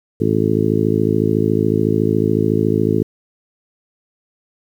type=harmonic tone; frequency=53.9 Hz; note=A1; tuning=35 cents flat; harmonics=2 / 3 / 4 / 5 / 6 / 7 / 8; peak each=-21 / -21 / -21 / -21 / -21 / -21 / -21 dBFS; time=0.2-3.03 s; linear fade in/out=10 ms; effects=8-bit